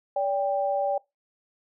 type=tone pair together; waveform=sine; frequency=574.7 / 791 Hz; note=D5 / G5; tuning=-38 / +15 cents; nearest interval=tritone; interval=553 cents; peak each=-25 / -26 dBFS; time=0.16-0.98 s; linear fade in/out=5 ms; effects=noise-tail reverb RT60 0.2 s tail -22 dB re dry